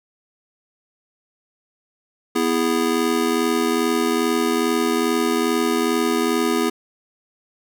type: chord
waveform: square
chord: E major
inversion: second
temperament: just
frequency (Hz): 247.2 / 329.6 / 412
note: B3 / E4 / G#4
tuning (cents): +2 / 0 / -14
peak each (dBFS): -23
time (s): 2.35-6.7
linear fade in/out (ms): 10
effects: none